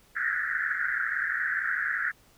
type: band-pass noise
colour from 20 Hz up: white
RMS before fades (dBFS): -29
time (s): 0.15-2.12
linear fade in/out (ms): 20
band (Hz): 1400 to 1900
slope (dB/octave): 96
effects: pink hiss -60 dBFS RMS until 2.37 s